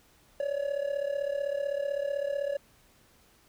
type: tone with amplitude modulation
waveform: triangle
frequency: 566 Hz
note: C#5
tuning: 36 cents sharp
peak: -23 dBFS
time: 0.4-2.57 s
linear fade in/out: 2 ms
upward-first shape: sine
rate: 35.8 Hz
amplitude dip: 80%
effects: pink hiss -62 dBFS RMS until 3.48 s